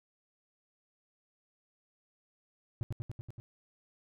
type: tone with echo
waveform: triangle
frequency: 116.2 Hz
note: A#2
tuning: 5 cents flat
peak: -28 dBFS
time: 2.81-2.83 s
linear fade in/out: 0 ms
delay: 95 ms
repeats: 6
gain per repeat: -2 dB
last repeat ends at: 3.4 s
effects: none